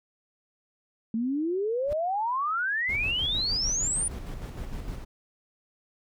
sine exponential sweep, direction up, 217.5 to 9600 Hz, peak -25 dBFS, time 1.14-4.08 s, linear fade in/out 2 ms
brown noise with exponential growth, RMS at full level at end -31 dBFS, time 1.84-1.93 s, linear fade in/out 1 ms, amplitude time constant 18 ms
brown noise with tremolo, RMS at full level -34 dBFS, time 2.88-5.05 s, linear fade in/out 20 ms, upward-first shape square, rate 6.5 Hz, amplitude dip 40%
effects none

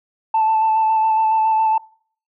sine tone with vibrato, 880 Hz, A5, in tune, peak -12 dBFS, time 0.34-1.78 s, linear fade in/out 5 ms, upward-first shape square, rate 7.2 Hz, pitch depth 14 cents each way, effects noise-tail reverb RT60 0.5 s tail -22 dB re dry + tanh soft clip ceiling -10 dBFS

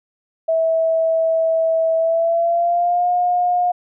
sine tone with pitch glide, 651 to 714 Hz, E5 to F5, -22 to +38 cents, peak -14 dBFS, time 0.48-3.72 s, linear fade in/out 10 ms, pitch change +160 cents, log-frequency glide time 1.96-3.09 s, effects none

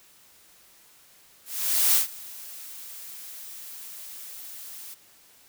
blue noise with ADSR envelope, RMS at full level -19 dBFS, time 1.45-4.95 s, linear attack 500 ms, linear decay 120 ms, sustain -22 dB, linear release 20 ms, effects white hiss -56 dBFS RMS until 5.48 s

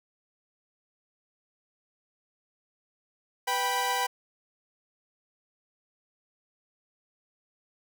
sawtooth tone cluster, 495.5 / 783 / 983 Hz, B4 / G5 / B5, +6 / -2 / -8 cents, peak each -32 / -26 / -25 dBFS, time 3.47-4.07 s, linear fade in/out 10 ms, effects none

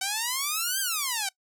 5% pulse exponential two-way sweep, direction up then down, 752 to 1611 to 752 Hz, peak -15 dBFS, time 0.01-1.29 s, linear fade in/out 5 ms, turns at 0.8 s, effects noise-tail reverb RT60 0.1 s tail -22 dB re dry

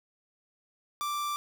45% pulse tone, 1174.7 Hz, D6, in tune, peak -30 dBFS, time 1.01-1.36 s, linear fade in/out 0 ms, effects none

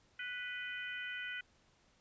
harmonic tone with a mistuned harmonic, 493.9 Hz, B4, in tune, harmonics 3 / 4 / 5 / 6, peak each -43 / -45 / -47 / -49 dBFS, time 0.19-1.41 s, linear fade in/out 5 ms, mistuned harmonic 6, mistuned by +40 cents, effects pink hiss -70 dBFS RMS until 2 s + resampled to 16000 Hz

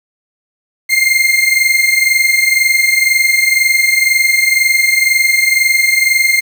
40% pulse tone pair together, 2100 / 2122 Hz, C7 / C7, +6 / +24 cents, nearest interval unison, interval 18 cents, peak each -11 dBFS, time 0.89-6.41 s, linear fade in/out 20 ms, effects 7-bit

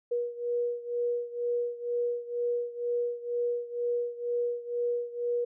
sine beating tone pair, 479.8 / 481.9 Hz, A#4 / B4, +50 / -43 cents, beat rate 2.1 Hz, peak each -30 / -33 dBFS, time 0.11-5.45 s, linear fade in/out 10 ms, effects none

